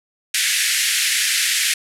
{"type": "band-pass noise", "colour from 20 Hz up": "pink", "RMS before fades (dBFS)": -19, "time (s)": [0.34, 1.74], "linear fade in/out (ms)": 5, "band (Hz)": [1700, 12000], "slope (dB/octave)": 48, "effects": []}